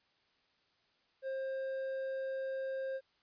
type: tone with hard clipping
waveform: sine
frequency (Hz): 532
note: C5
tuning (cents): +29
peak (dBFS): -37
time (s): 1.22-3.01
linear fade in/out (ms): 50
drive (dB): 5
effects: white hiss -73 dBFS RMS until 3.22 s + resampled to 11025 Hz